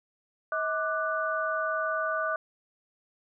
sine tone cluster, 637 / 1183 / 1482 Hz, D#5 / D6 / F#6, +41 / +12 / +2 cents, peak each -31 dBFS, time 0.52-2.36 s, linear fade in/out 2 ms, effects none

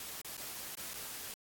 white noise with dropouts, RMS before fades -44 dBFS, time 0-1.34 s, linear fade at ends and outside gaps 2 ms, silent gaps 0.216-0.246 / 0.369-0.377 / 0.753-0.772 / 0.936-0.94 s, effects AAC 64 kbps

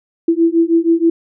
sine beating tone pair, 329.6 / 335.9 Hz, E4 / E4, 0 / +33 cents, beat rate 6.3 Hz, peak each -13 dBFS, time 0.28-1.1 s, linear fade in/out 5 ms, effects none

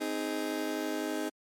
30% pulse chord, Ab major, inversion first, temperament just, 259.6 / 311.5 / 415.3 Hz, C4 / Eb4 / Ab4, -13 / +2 / 0 cents, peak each -35 / -31 / -35 dBFS, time 0-1.3 s, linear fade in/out 20 ms, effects MP3 64 kbps

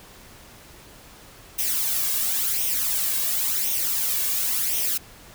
blue noise with flanger, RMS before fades -24 dBFS, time 1.58-4.98 s, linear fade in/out 10 ms, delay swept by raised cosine 0.33 to 1.83 ms, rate 0.94 Hz, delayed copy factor +0.65, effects pink hiss -47 dBFS RMS until 5.34 s

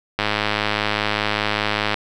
click train, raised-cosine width 0.3 ms, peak -3 dBFS, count 185, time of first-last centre 0.19-1.942 s, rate 105 Hz, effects none

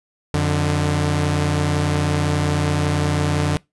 sawtooth tone pair together, 90 / 148.15 Hz, F#2 / D3, -47 / +15 cents, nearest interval major sixth, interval 862 cents, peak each -17 / -15 dBFS, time 0.34-3.57 s, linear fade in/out 0 ms, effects noise-tail reverb RT60 0.2 s tail -24 dB re dry + resampled to 24000 Hz

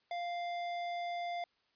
sine tone with tanh clipping, 697 Hz, F5, 4 cents flat, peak -38 dBFS, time 0.11-1.44 s, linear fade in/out 2 ms, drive 17 dB, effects white hiss -75 dBFS RMS until 1.75 s + resampled to 11025 Hz

